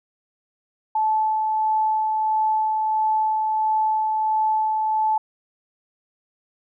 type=tone with tremolo; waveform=sine; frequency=869 Hz; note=A5; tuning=22 cents flat; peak=-17 dBFS; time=0.95-5.18 s; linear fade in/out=5 ms; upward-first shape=sine; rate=1.5 Hz; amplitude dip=25%; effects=none